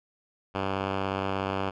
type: tone with low-pass filter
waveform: 5% pulse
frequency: 96.8 Hz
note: G2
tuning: 21 cents flat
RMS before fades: -30 dBFS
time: 0.54-1.71 s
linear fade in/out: 20 ms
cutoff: 2500 Hz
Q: 1
effects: none